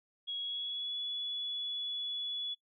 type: tone with pitch glide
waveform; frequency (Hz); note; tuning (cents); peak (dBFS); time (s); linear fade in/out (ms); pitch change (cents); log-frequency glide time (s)
sine; 3322 to 3409; G#7 to G#7; 0 to +45; -35; 0.27-2.55; 20; +45; 0.39-0.97
effects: noise-tail reverb RT60 0.1 s tail -25 dB re dry